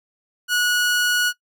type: tone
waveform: sawtooth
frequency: 1460 Hz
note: F#6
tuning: 24 cents flat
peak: -14 dBFS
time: 0.48-1.33 s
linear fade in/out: 50 ms
effects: noise-tail reverb RT60 0.1 s tail -19 dB re dry